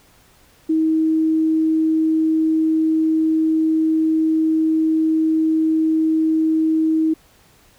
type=tone; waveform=sine; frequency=317.8 Hz; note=D#4; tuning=37 cents sharp; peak=-14 dBFS; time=0.69-7.14 s; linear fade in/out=10 ms; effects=pink hiss -53 dBFS RMS until 7.78 s